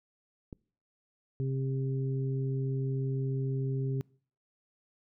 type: click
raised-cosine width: 3 ms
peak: -29 dBFS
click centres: 0.528 s
type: harmonic tone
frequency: 133.8 Hz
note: C3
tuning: 39 cents sharp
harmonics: 1 / 2 / 3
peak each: -29 / -41 / -39 dBFS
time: 1.4-4.01 s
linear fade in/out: 0 ms
effects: noise-tail reverb RT60 0.5 s tail -25 dB re dry